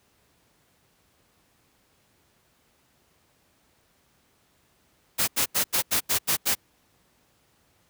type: noise bursts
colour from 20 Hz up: white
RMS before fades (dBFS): -23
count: 8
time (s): 5.18-6.552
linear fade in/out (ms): 20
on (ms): 98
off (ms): 84
effects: pink hiss -65 dBFS RMS until 7.89 s + high-pass 60 Hz 12 dB/octave